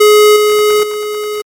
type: tone with level steps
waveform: square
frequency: 421.1 Hz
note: G#4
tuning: 24 cents sharp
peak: -4 / -8 / -17 dBFS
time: 0-1.42 s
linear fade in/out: 10 ms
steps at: 0.36 / 0.83 s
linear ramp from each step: 5 ms
effects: AAC 64 kbps